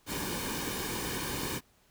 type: noise with comb filter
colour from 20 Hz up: pink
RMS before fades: -35 dBFS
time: 0.06-1.61 s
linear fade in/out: 50 ms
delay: 1.5 ms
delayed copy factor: -0.65
effects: pink hiss -66 dBFS RMS until 1.9 s